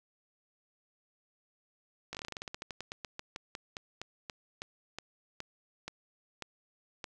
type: slowing click train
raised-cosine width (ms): 0.2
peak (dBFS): -22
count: 29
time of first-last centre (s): 2.13-7.042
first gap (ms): 18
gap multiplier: 1.14
effects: none

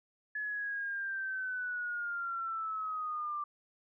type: linear sweep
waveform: sine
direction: down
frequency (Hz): 1710 to 1177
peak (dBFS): -34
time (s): 0.35-3.44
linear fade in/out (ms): 5
effects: none

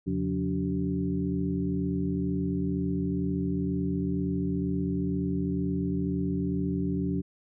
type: tone cluster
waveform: sine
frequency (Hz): 82.6 / 137.2 / 179.3 / 287.8 / 383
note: E2 / C#3 / F3 / D4 / G4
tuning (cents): +4 / -17 / +46 / -35 / -40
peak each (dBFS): -35 / -36 / -29 / -31 / -37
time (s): 0.06-7.22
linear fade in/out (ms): 20
effects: none

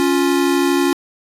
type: tone pair together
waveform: square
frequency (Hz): 278.9 / 351.4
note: C#4 / F4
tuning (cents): +11 / +11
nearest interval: major third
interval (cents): 400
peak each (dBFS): -17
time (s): 0-0.93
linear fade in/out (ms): 0
effects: resampled to 32000 Hz

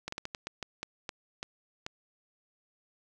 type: slowing click train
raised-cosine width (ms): 0.2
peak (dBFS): -19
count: 11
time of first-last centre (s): 0.08-1.864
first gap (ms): 44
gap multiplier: 1.29
effects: none

